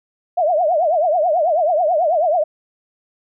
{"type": "tone with vibrato", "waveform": "sine", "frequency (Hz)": 659.3, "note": "E5", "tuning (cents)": 0, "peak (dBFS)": -13, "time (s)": [0.37, 2.44], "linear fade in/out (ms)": 10, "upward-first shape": "triangle", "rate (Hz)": 9.2, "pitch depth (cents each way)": 230, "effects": []}